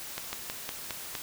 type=slowing click train; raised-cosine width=0.2 ms; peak=-16 dBFS; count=6; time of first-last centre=0.18-1.152 s; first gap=150 ms; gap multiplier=1.13; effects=white hiss -41 dBFS RMS until 1.22 s